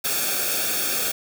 white noise with comb filter, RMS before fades -24 dBFS, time 0.04-1.12 s, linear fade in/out 10 ms, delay 1 ms, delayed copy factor -0.75, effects none

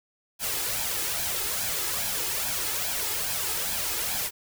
white noise with flanger, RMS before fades -29 dBFS, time 0.39-4.31 s, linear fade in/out 50 ms, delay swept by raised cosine 1.2 to 2.4 ms, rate 2.4 Hz, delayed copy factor +0.6, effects none

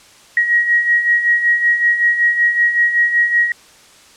sine beating tone pair, 1894 / 1899.3 Hz, A#6 / A#6, +27 / +32 cents, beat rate 5.3 Hz, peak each -19 / -12 dBFS, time 0.37-3.52 s, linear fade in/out 2 ms, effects white hiss -45 dBFS RMS until 4.16 s + low-pass 8000 Hz 12 dB/octave

